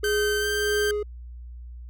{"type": "tone with tremolo", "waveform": "triangle", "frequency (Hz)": 416.8, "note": "G#4", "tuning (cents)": 6, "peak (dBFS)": -20, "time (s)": [0.03, 1.03], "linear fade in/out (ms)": 5, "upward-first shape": "sine", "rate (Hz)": 1.6, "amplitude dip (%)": 45}
{"type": "tone with pitch glide", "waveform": "sawtooth", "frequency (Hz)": [1546, 1570.3], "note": ["G6", "G6"], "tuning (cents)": [-24, 3], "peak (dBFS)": -22, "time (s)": [0.04, 0.91], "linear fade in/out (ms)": 2, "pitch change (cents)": 27, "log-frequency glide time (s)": [0.4, 0.46]}
{"effects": ["added 60 Hz sine -37 dBFS peak until 1.89 s"]}